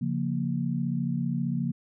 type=chord; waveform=sine; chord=Bb minor; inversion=first; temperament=just; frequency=139.85 / 174.81 / 233.1 Hz; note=Db3 / F3 / Bb3; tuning=+16 / +2 / 0 cents; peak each=-30 dBFS; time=0.01-1.72 s; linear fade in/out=10 ms; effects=none